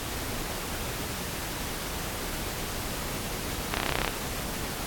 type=clicks; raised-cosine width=0.3 ms; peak=-9 dBFS; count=12; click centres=3.74 / 3.771 / 3.801 / 3.832 / 3.863 / 3.893 / 3.923 / 3.955 / 3.987 / 4.017 / 4.047 / 4.078 s; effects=pink hiss -34 dBFS RMS until 4.86 s + AAC 64 kbps